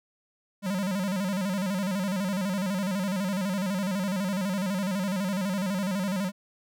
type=tone with vibrato; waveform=square; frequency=192 Hz; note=G3; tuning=36 cents flat; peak=-27 dBFS; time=0.62-6.32 s; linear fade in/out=50 ms; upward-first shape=square; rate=12 Hz; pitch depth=95 cents each way; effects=none